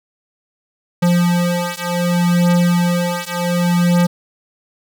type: beating tone pair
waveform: square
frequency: 174.61 / 175.28 Hz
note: F3 / F3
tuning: 0 / +7 cents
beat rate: 0.67 Hz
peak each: -17 dBFS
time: 1.02-4.07 s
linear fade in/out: 10 ms
effects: none